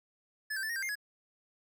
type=tone with pitch steps; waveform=square; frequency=1725 / 1565 / 1756 / 1864 / 1581 / 2114 / 1680 Hz; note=A6 / G6 / A6 / A#6 / G6 / C7 / G#6; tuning=-35 / -3 / -4 / -1 / +14 / +17 / +19 cents; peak=-34 dBFS; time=0.5-0.955 s; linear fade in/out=10 ms; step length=65 ms; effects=none